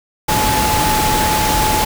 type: tone in noise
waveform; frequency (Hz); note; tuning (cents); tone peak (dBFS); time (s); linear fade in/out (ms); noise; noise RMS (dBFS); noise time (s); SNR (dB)
sine; 858; A5; -44; -16; 0.28-1.85; 10; pink; -17; 0.28-1.85; -2
effects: none